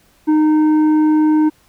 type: tone with tanh clipping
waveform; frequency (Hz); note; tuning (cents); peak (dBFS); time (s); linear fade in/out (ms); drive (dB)
sine; 308; D#4; -17; -11; 0.27-1.5; 20; 7
effects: pink hiss -54 dBFS RMS until 1.68 s